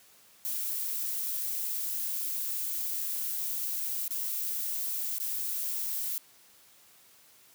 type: noise with dropouts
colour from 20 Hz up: violet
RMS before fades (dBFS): -33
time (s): 0.45-6.18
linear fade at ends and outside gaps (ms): 0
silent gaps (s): 4.079-4.107 / 5.184-5.2
effects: white hiss -59 dBFS RMS until 7.54 s + high-pass 80 Hz 12 dB/octave